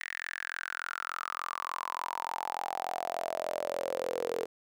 sawtooth tone with high-pass filter sweep, 43.43 Hz, F1, 9 cents flat, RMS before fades -36 dBFS, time 0-4.46 s, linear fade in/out 10 ms, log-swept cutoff 1900 to 450 Hz, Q 8.3, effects none

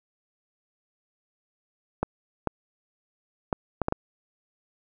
clicks, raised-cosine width 1 ms, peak -10 dBFS, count 6, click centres 2.03 / 2.473 / 3.528 / 3.817 / 3.884 / 3.924 s, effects none

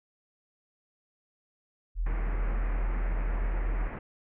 sine tone, 41.29 Hz, E1, 4 cents sharp, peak -26 dBFS, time 1.95-3.9 s, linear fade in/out 50 ms
pink low-pass noise, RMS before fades -40 dBFS, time 2.06-3.99 s, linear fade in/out 5 ms, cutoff 2300 Hz, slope 48 dB/octave
effects none

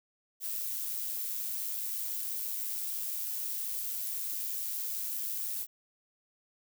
violet noise with amplitude modulation, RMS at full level -34 dBFS, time 0.4-5.67 s, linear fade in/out 50 ms, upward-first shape sine, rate 106 Hz, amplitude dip 35%, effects none

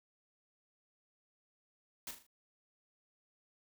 white noise with echo, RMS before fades -43 dBFS, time 2.07-2.11 s, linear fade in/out 2 ms, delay 39 ms, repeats 4, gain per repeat -7 dB, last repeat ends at 2.266 s, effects none

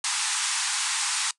white band-pass noise, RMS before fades -27 dBFS, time 0.04-1.31 s, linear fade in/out 2 ms, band 800 to 9700 Hz, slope 96 dB/octave, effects noise-tail reverb RT60 0.1 s tail -20 dB re dry

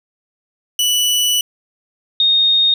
sawtooth / sine tone pair in turn, 2960 / 3703 Hz, F#7 / A#7, 0 / -12 cents, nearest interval major third, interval 388 cents, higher second, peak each -10 dBFS, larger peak neither, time 0.79-1.41 / 2.2-2.74 s, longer first, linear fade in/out 2 ms, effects none

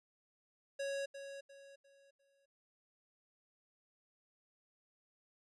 square tone with echo, 554 Hz, C#5, 1 cent flat, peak -38 dBFS, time 0.79-1.06 s, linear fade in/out 10 ms, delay 350 ms, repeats 4, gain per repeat -9 dB, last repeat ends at 2.46 s, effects resampled to 22050 Hz

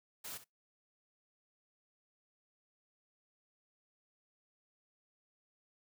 white noise with echo, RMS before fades -45 dBFS, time 0.24-0.38 s, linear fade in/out 10 ms, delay 64 ms, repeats 1, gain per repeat -13 dB, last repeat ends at 0.444 s, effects noise-tail reverb RT60 0.2 s tail -25 dB re dry

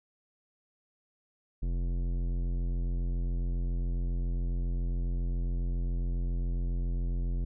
sine tone with tanh clipping, 43.65 Hz, F1, in tune, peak -30 dBFS, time 1.62-7.45 s, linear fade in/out 10 ms, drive 15 dB, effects none

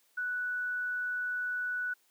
sine tone, 1480 Hz, F#6, in tune, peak -31 dBFS, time 0.17-1.94 s, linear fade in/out 10 ms, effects white hiss -69 dBFS RMS until 2.1 s + high-pass 300 Hz 12 dB/octave

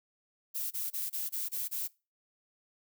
violet noise bursts, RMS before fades -35 dBFS, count 7, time 0.54-1.88 s, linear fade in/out 20 ms, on 170 ms, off 25 ms, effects noise-tail reverb RT60 0.3 s tail -23 dB re dry

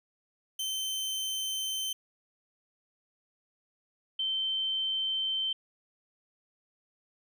sawtooth / sine tone pair in turn, 3091 / 3103 Hz, G7 / G7, -25 / -18 cents, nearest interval unison, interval 7 cents, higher second, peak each -28 dBFS, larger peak neither, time 0.59-1.93 / 4.19-5.53 s, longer neither, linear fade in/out 5 ms, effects none

